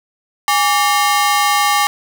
sawtooth ring-modulated tone, 990 Hz, B5, 4 cents sharp, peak -5 dBFS, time 0.48-1.87 s, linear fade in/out 0 ms, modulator 167 Hz, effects none

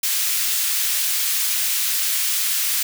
white high-pass noise, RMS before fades -21 dBFS, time 0.03-2.83 s, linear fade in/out 5 ms, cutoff 2000 Hz, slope 12 dB/octave, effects none

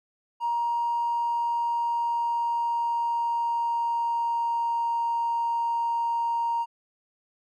triangle tone with pitch glide, 942 to 933.3 Hz, A#5 to A#5, +18 to +2 cents, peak -20 dBFS, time 0.4-6.66 s, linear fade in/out 50 ms, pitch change -16 cents, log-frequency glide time 0.85-4.93 s, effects tanh soft clip ceiling -21 dBFS

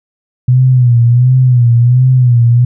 sine tone with vibrato, 123.47 Hz, B2, in tune, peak -4 dBFS, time 0.48-2.65 s, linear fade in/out 5 ms, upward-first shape sine, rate 1.4 Hz, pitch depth 82 cents each way, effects none

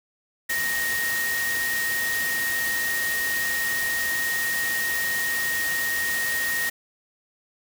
sine tone in noise, 1864.7 Hz, A#6, in tune, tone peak -24 dBFS, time 0.49-6.7 s, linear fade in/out 10 ms, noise white, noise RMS -30 dBFS, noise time 0.49-6.7 s, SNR +3 dB, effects none

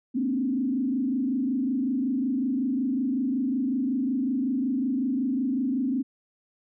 sine tone with frequency modulation, 259.6 Hz, C4, 13 cents flat, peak -23 dBFS, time 0.14-6.03 s, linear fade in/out 20 ms, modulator 25.4 Hz, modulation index 1.1, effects none

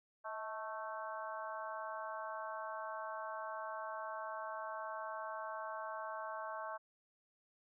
harmonic tone with a mistuned harmonic, 220.3 Hz, A3, 2 cents sharp, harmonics 3 / 4 / 5 / 6 / 7, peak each -46 / -47 / -46 / -51 / -50 dBFS, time 0.24-6.78 s, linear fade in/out 20 ms, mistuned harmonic 3, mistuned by -49 cents, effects none

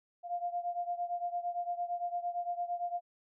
sine beating tone pair, 698.5 / 707.3 Hz, F5 / F5, 0 / +22 cents, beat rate 8.8 Hz, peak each -35 / -38 dBFS, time 0.23-3.01 s, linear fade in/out 50 ms, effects none

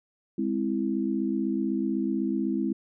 sine chord, Ab augmented, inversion none, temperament equal with one note detuned, 205.6 / 261.6 / 329.6 Hz, Ab3 / C4 / E4, -17 / 0 / 0 cents, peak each -29 dBFS, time 0.38-2.73 s, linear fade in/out 5 ms, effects none

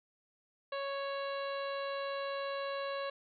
harmonic tone with a mistuned harmonic, 554.4 Hz, C#5, in tune, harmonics 1 / 2 / 3 / 4 / 5 / 6 / 7 / 8, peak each -37 / -41 / -46 / -53 / -49 / -56 / -49 / -61 dBFS, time 0.72-3.1 s, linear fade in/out 5 ms, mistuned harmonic 7, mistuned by +38 cents, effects none

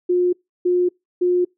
sine tone bursts, 357.6 Hz, F4, 41 cents sharp, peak -14 dBFS, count 3, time 0.09-1.45 s, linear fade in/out 10 ms, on 240 ms, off 320 ms, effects noise-tail reverb RT60 0.2 s tail -26 dB re dry

